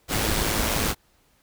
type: noise with amplitude modulation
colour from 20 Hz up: pink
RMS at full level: -22 dBFS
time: 0.08-0.95 s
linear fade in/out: 50 ms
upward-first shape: sine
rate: 107 Hz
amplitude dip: 45%
effects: pink hiss -63 dBFS RMS until 1.42 s